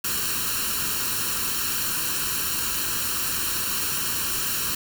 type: noise with comb filter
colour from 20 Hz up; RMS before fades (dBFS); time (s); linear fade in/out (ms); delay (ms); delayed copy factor
white; -26; 0.04-4.75; 5; 0.71; +0.75
effects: none